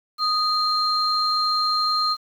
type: tone pair together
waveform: sine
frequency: 1244.5 / 4183 Hz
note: D#6 / C8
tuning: 0 / -1 cents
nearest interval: octave + major sixth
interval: 2099 cents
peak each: -21 dBFS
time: 0.18-2.17 s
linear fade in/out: 50 ms
effects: tanh soft clip ceiling -11 dBFS + 8-bit